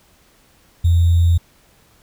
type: tone with sample-and-hold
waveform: sine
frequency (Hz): 85.2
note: F2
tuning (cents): -42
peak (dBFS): -10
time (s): 0.84-1.38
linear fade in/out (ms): 10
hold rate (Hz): 3675
effects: pink hiss -54 dBFS RMS until 2.02 s